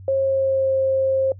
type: tone with pitch glide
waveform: sine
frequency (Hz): 539 to 532.2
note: C#5 to C5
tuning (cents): -49 to +29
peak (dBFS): -16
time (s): 0.08-1.32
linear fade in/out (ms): 2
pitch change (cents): -22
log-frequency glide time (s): 0.21-0.73
effects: noise-tail reverb RT60 0.1 s tail -23 dB re dry + added 95 Hz sine -37 dBFS peak until 1.39 s